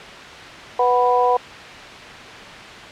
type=harmonic tone; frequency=246.9 Hz; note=B3; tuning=in tune; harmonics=2 / 3 / 4; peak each=-18 / -18 / -18 dBFS; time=0.79-1.37 s; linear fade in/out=5 ms; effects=white hiss -35 dBFS RMS until 2.91 s + low-pass 3000 Hz 12 dB/octave